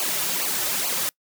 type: noise with flanger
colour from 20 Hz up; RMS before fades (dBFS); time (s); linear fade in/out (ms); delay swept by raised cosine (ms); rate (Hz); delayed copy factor
white; -25; 0-1.09; 0; 0.54 to 4.44; 2.3; -0.9
effects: noise-tail reverb RT60 0.1 s tail -26 dB re dry + high-pass 150 Hz 12 dB/octave